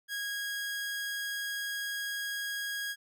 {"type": "tone", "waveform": "sawtooth", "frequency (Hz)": 1644, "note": "G#6", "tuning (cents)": -18, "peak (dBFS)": -30, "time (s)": [0.08, 2.96], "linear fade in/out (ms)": 50, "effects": []}